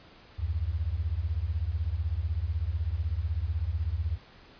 sine beating tone pair, 72.6 / 88.6 Hz, D2 / F2, -19 / +25 cents, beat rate 16 Hz, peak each -30 dBFS, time 0.38-4.18 s, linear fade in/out 20 ms, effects pink hiss -54 dBFS RMS until 4.59 s + resampled to 11025 Hz

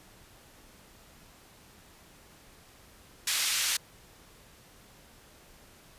pink band-pass noise, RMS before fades -29 dBFS, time 3.27-3.77 s, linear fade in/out 5 ms, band 2500 to 11000 Hz, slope 12 dB/octave, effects pink hiss -56 dBFS RMS until 5.98 s + resampled to 32000 Hz

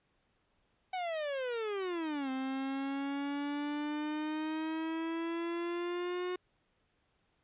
45% pulse exponential two-way sweep, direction down then up, 758 to 261.6 to 363.7 Hz, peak -34 dBFS, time 0.93-6.36 s, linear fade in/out 5 ms, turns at 2.3 s, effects pink hiss -75 dBFS RMS until 7.43 s + resampled to 8000 Hz

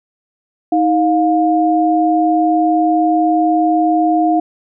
sine tone pair together, 316.1 / 708.1 Hz, D#4 / F5, +27 / +24 cents, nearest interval octave + major second, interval 1397 cents, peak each -13 dBFS, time 0.72-4.4 s, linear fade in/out 5 ms, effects none

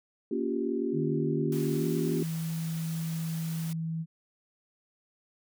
sine chord, G half-diminished seventh, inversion first, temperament just, 235.2 / 282.2 / 352.8 / 392 Hz, Bb3 / Db4 / F4 / G4, +16 / +31 / +18 / 0 cents, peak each -33 dBFS, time 0.31-2.23 s, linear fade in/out 5 ms
sine tone with pitch glide, 151.7 to 162.59 Hz, D#3 to E3, -44 to -24 cents, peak -30 dBFS, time 0.92-4.06 s, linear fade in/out 50 ms, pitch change +120 cents, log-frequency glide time 1.74-1.86 s
white noise, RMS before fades -45 dBFS, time 1.52-3.73 s, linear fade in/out 2 ms
effects none

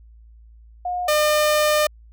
sine / sawtooth tone pair in turn, 718 / 604.1 Hz, F5 / D5, +48 / +49 cents, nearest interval minor third, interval 299 cents, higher first, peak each -22 / -12 dBFS, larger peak second, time 0.85-1.08 / 1.08-1.87 s, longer second, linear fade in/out 5 ms, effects added 56 Hz sine -44 dBFS peak until 2.12 s

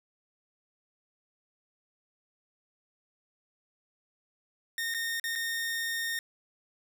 sawtooth tone with dropouts, 1838 Hz, A#6, 25 cents flat, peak -27 dBFS, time 4.78-6.19 s, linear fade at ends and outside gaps 1 ms, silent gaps 4.94-4.946 / 5.198-5.24 / 5.354-5.358 s, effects none

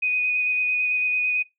sine tone with vibrato, 2489 Hz, D#7, in tune, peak -20 dBFS, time 0.02-1.43 s, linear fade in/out 10 ms, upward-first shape square, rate 9 Hz, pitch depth 11 cents each way, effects noise-tail reverb RT60 0.2 s tail -21 dB re dry

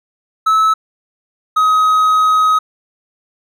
triangle tone pair in turn, 1300 / 1264.5 Hz, E6 / D#6, -24 / +28 cents, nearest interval unison, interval 48 cents, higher first, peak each -7 dBFS, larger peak neither, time 0.46-0.74 / 1.56-2.59 s, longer second, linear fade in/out 10 ms, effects none

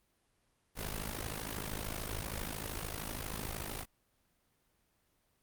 pink noise with amplitude modulation, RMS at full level -36 dBFS, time 0.75-3.86 s, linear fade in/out 50 ms, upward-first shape sine, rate 53 Hz, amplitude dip 80%, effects pink hiss -75 dBFS RMS until 5.42 s + Opus 32 kbps

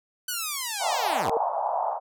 5% pulse linear sweep, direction down, 1512 to 65.2 Hz, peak -17 dBFS, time 0.28-1.3 s, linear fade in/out 5 ms
pink band-pass noise, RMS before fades -27 dBFS, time 0.79-2 s, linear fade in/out 50 ms, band 660 to 970 Hz, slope 48 dB/octave
sine tone with exponential growth, 459.8 Hz, A#4, 24 cents flat, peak -20 dBFS, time 1.13-1.37 s, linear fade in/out 2 ms, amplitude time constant 52 ms
effects none

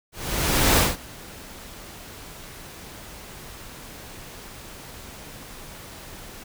pink noise with ADSR envelope, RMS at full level -17 dBFS, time 0.12-6.44 s, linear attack 660 ms, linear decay 180 ms, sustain -24 dB, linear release 11 ms, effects none

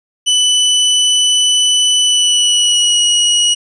sawtooth tone with pitch glide, 2988 to 2906 Hz, F#7 to F#7, +16 to -32 cents, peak -6 dBFS, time 0.26-3.55 s, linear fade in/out 20 ms, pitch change -48 cents, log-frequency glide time 2.03-3.01 s, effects resampled to 22050 Hz

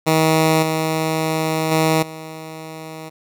10% pulse tone with level steps, 158.9 Hz, D#3, 37 cents sharp, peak -5 / -10 / -6 / -23 dBFS, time 0.06-3.1 s, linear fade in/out 20 ms, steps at 0.62 / 1.71 / 2.02 s, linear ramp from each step 10 ms, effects none

